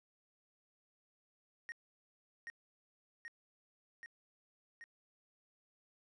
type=tone with echo; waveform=triangle; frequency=1864.7 Hz; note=A#6; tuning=in tune; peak=-40 dBFS; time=1.69-1.72 s; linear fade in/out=0 ms; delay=780 ms; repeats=4; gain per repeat=-2 dB; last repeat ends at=4.84 s; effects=resampled to 24000 Hz